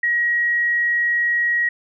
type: tone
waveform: sine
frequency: 1900 Hz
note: A#6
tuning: 33 cents sharp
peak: -16 dBFS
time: 0.03-1.69 s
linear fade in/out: 5 ms
effects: none